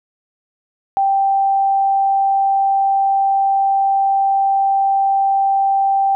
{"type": "tone", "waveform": "sine", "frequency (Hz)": 784, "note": "G5", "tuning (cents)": 0, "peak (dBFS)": -12, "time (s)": [0.97, 6.15], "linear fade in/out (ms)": 0, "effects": []}